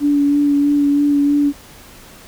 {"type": "tone with vibrato", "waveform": "sine", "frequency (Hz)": 287.4, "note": "D4", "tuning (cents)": -37, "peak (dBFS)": -11, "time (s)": [0, 1.53], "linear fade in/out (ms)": 50, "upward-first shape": "sine", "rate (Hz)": 3.1, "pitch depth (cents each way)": 16, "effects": ["pink hiss -41 dBFS RMS until 2.27 s"]}